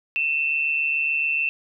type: tone pair together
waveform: sine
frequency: 2542 / 2689 Hz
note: D#7 / E7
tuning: +36 / +34 cents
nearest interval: minor second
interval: 98 cents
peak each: -27 / -21 dBFS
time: 0.16-1.49 s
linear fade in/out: 0 ms
effects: none